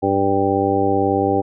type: harmonic tone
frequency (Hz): 98.3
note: G2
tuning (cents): +5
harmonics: 1 / 2 / 3 / 4 / 5 / 6 / 8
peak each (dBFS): -26 / -28 / -21 / -21 / -22 / -26 / -20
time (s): 0.02-1.42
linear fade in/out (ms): 20
effects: none